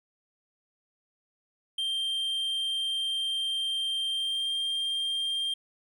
triangle tone with pitch glide, 3165 to 3189 Hz, G7 to G7, +16 to +29 cents, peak -26 dBFS, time 1.78-5.54 s, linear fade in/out 5 ms, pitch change +13 cents, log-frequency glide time 4.13-4.53 s, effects none

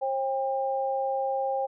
sine tone pair together, 536.3 / 799 Hz, C5 / G5, +43 / +33 cents, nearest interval perfect fifth, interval 690 cents, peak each -28 dBFS, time 0.01-1.67 s, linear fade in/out 20 ms, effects none

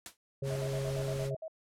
white noise with exponential decay, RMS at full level -38 dBFS, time 0.06-0.17 s, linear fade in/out 1 ms, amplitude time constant 22 ms
harmonic tone, 136.6 Hz, C#3, 25 cents flat, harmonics 1 / 3 / 4, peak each -34 / -39 / -40 dBFS, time 0.42-1.35 s, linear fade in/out 5 ms
pink noise, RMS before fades -44 dBFS, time 0.43-1.31 s, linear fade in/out 50 ms
sine tone bursts, 640 Hz, D#5, 49 cents sharp, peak -38 dBFS, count 9, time 0.5-1.481 s, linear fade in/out 5 ms, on 61 ms, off 54 ms
effects low-pass 11000 Hz 12 dB/octave

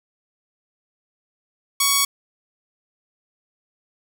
5% pulse tone, 1118 Hz, C#6, 14 cents sharp, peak -4 dBFS, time 1.8-2.05 s, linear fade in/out 5 ms, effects none

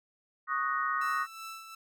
sine chord, D# minor seventh, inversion third, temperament equal, 1108.7 / 1244.5 / 1480 / 1864.7 Hz, C#6 / D#6 / F#6 / A#6, 0 / 0 / 0 / 0 cents, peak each -34 / -31 / -36 / -36 dBFS, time 0.47-1.27 s, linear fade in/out 50 ms
sawtooth tone with tremolo, 1324 Hz, E6, 7 cents sharp, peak -36 dBFS, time 1.01-1.75 s, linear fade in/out 5 ms, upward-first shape sine, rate 2.7 Hz, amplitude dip 55%
effects none

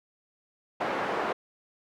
pink band-pass noise, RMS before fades -30 dBFS, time 0.8-1.33 s, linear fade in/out 10 ms, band 410 to 1400 Hz, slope 12 dB/octave, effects none

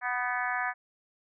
harmonic tone with a mistuned harmonic, 246.9 Hz, B3, in tune, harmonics 3 / 4 / 5 / 6 / 7 / 8 / 9, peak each -34 / -36 / -37 / -36 / -33 / -40 / -41 dBFS, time 0.01-0.74 s, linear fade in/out 50 ms, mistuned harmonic 6, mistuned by +35 cents, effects none

